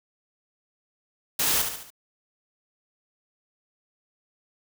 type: noise with echo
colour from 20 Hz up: white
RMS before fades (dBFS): -24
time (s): 1.39-1.62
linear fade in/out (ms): 5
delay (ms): 71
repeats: 4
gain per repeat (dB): -6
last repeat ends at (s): 1.904
effects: none